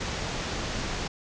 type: low-pass noise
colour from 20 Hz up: pink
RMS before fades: -32 dBFS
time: 0-1.08 s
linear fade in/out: 10 ms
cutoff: 6900 Hz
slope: 48 dB/octave
effects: none